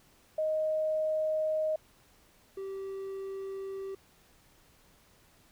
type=tone pair in turn; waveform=sine / triangle; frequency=624 / 388.1 Hz; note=D#5 / G4; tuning=+5 / -17 cents; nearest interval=minor sixth; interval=822 cents; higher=first; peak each=-27 / -34 dBFS; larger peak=first; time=0.38-1.76 / 2.57-3.95 s; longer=neither; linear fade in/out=5 ms; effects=pink hiss -63 dBFS RMS until 5.51 s